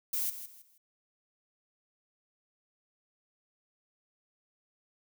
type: noise with echo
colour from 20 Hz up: violet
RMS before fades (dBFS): -32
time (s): 0.13-0.3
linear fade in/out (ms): 5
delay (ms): 160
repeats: 3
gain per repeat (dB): -11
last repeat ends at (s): 0.78
effects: none